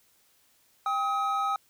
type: tone pair together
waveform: triangle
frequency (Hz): 793.4 / 1270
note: G5 / D#6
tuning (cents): +21 / +35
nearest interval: minor sixth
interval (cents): 814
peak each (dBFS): -28 / -25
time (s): 0.86-1.56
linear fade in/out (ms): 2
effects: white hiss -65 dBFS RMS until 1.69 s